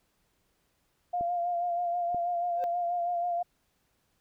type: tone with vibrato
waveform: sine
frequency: 698.5 Hz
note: F5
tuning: in tune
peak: -27 dBFS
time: 1.13-3.43 s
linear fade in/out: 10 ms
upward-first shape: sine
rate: 6.2 Hz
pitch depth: 32 cents each way
type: clicks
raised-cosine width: 2 ms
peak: -27 dBFS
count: 2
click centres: 1.21 / 2.146 s
type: tone with exponential growth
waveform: triangle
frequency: 523.3 Hz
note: C5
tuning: in tune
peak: -28 dBFS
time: 2.52-2.64 s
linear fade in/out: 0 ms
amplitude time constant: 24 ms
effects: pink hiss -73 dBFS RMS until 4.2 s